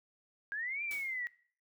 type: linear two-way sweep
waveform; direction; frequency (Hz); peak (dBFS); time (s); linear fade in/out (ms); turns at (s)
sine; up then down; 1602 to 2400 to 1898; -35; 0.52-1.27; 0; 0.83
type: noise with exponential decay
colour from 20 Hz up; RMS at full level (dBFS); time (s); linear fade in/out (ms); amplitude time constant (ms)
white; -45; 0.91-1.25; 0; 72
effects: noise-tail reverb RT60 0.5 s tail -20 dB re dry